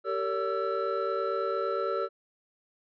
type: tone cluster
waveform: triangle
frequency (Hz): 389.9 / 458.7 / 569 / 1332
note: G4 / A#4 / C#5 / E6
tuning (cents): -9 / -28 / +45 / +18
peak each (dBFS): -31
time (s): 0.04-2.09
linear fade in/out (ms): 50
effects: resampled to 11025 Hz